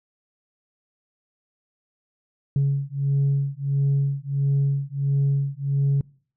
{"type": "beating tone pair", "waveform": "sine", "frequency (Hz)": [138.59, 140.09], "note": ["C#3", "C#3"], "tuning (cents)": [0, 19], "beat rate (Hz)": 1.5, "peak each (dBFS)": -21, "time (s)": [2.56, 6.01], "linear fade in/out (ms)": 2, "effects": ["noise-tail reverb RT60 0.5 s tail -25 dB re dry", "tanh soft clip ceiling -15 dBFS"]}